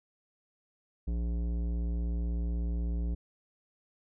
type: tone with tanh clipping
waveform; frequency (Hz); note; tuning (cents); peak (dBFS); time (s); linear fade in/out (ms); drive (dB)
triangle; 58.1; A#1; -5; -31; 1.07-3.15; 10; 18
effects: none